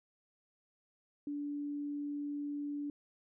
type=tone; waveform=sine; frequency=289.8 Hz; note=D4; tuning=23 cents flat; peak=-36 dBFS; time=1.27-2.9 s; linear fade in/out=2 ms; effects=none